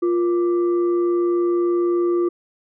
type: tone with frequency modulation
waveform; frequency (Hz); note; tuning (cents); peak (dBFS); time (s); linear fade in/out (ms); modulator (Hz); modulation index
sine; 349.2; F4; 0; -16; 0.02-2.29; 10; 825; 0.3
effects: none